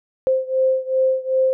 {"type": "beating tone pair", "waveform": "sine", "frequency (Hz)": [522, 524.6], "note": ["C5", "C5"], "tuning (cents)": [-4, 4], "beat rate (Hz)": 2.6, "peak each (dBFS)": [-18, -20], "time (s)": [0.27, 1.53], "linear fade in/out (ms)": 0, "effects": []}